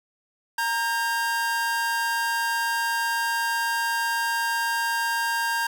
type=tone pair together; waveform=45% pulse; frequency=928 / 1602 Hz; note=A#5 / G6; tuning=-8 / +37 cents; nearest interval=major sixth; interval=945 cents; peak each=-26 dBFS; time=0.58-5.67 s; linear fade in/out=5 ms; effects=none